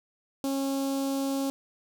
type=tone with notch filter; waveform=sawtooth; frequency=273 Hz; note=C#4; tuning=26 cents flat; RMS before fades=-29 dBFS; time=0.44-1.5 s; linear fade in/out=0 ms; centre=1900 Hz; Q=0.53; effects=none